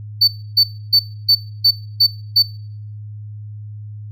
triangle tone bursts, 4526 Hz, C#8, 35 cents sharp, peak -7 dBFS, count 7, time 0.21-2.426 s, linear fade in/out 10 ms, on 68 ms, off 290 ms, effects noise-tail reverb RT60 0.6 s tail -25 dB re dry + added 105 Hz sine -29 dBFS peak until 4.11 s

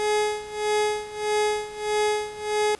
30% pulse tone with tremolo, 421.9 Hz, G#4, 27 cents sharp, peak -17 dBFS, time 0-2.75 s, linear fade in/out 0 ms, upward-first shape sine, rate 1.6 Hz, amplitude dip 85%, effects pink hiss -49 dBFS RMS until 2.79 s + resampled to 24000 Hz

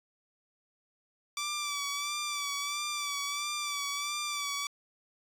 10% pulse tone with vibrato, 1161 Hz, D6, 20 cents flat, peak -24 dBFS, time 1.37-4.67 s, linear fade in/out 2 ms, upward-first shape sine, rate 1.5 Hz, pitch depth 42 cents each way, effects resampled to 32000 Hz

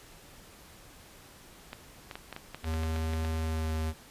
clicks, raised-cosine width 0.3 ms, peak -23 dBFS, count 12, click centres 1.731 / 2.112 / 2.155 / 2.327 / 2.364 / 2.546 / 2.644 / 2.739 / 2.834 / 2.962 / 3.135 / 3.249 s
square tone with pitch glide, 80.1 to 79.27 Hz, E2 to D#2, -49 to +33 cents, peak -30 dBFS, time 2.63-3.94 s, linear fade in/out 50 ms, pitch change -18 cents, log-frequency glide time 3.4-3.73 s
effects pink hiss -53 dBFS RMS until 4.1 s + resampled to 32000 Hz

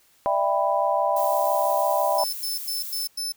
sine chord, E minor seventh, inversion third, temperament just, 593.3 / 659.3 / 791.1 / 988.9 Hz, D5 / E5 / G5 / B5, +18 / 0 / +16 / +2 cents, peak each -25 dBFS, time 0.26-2.24 s, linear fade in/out 0 ms
violet noise, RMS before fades -34 dBFS, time 1.16-3.07 s, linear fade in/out 5 ms
sawtooth tone bursts, 5274 Hz, E8, in tune, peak -24 dBFS, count 5, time 2.18-3.322 s, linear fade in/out 5 ms, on 150 ms, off 98 ms
effects white hiss -60 dBFS RMS until 3.36 s

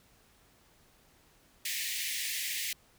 pink high-pass noise, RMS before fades -35 dBFS, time 1.65-2.73 s, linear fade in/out 5 ms, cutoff 1800 Hz, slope 96 dB/octave, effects pink hiss -64 dBFS RMS until 2.98 s

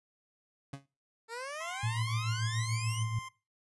30% pulse tone with exponential decay, 138.59 Hz, C#3, in tune, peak -34 dBFS, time 0.73-0.86 s, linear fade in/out 5 ms, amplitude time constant 27 ms
15% pulse exponential sweep, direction up, 444.2 to 3221 Hz, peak -32 dBFS, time 1.28-3.06 s, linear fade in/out 50 ms
25% pulse tone, 1046.5 Hz, C6, in tune, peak -38 dBFS, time 1.6-3.29 s, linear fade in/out 10 ms
sine tone with tremolo, 112.3 Hz, A2, 36 cents sharp, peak -28 dBFS, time 1.83-3.19 s, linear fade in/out 5 ms, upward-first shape triangle, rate 6.9 Hz, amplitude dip 65%
effects noise-tail reverb RT60 0.3 s tail -20 dB re dry + resampled to 24000 Hz

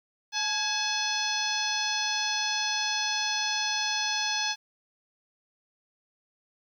harmonic tone with a mistuned harmonic, 857 Hz, A5, 46 cents flat, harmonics 1 / 2 / 3 / 4 / 5 / 6 / 7, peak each -34 / -34 / -34 / -34 / -34 / -34 / -34 dBFS, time 0.32-4.56 s, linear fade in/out 50 ms, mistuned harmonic 2, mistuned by -65 cents, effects 10-bit

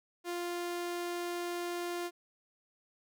sawtooth tone, 349.2 Hz, F4, in tune, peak -31 dBFS, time 0.24-2.11 s, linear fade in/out 50 ms, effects none

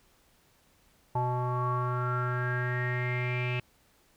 square tone with low-pass filter sweep, 124.1 Hz, B2, 9 cents sharp, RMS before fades -30 dBFS, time 1.15-3.6 s, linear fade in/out 5 ms, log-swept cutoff 880 to 2600 Hz, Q 9.1, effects pink hiss -65 dBFS RMS until 4.16 s

